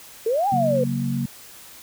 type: exponential two-way sweep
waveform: sine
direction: up then down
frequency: 427.8 to 826 to 487.7 Hz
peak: -18 dBFS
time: 0.26-0.84 s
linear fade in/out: 5 ms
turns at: 0.48 s
type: chord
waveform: sine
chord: F# major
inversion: second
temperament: equal with one note detuned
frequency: 137.4 / 185 / 233.1 Hz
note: C#3 / F#3 / A#3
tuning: -15 / 0 / 0 cents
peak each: -25 / -29 / -25 dBFS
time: 0.52-1.26 s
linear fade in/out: 5 ms
effects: white hiss -44 dBFS RMS until 1.82 s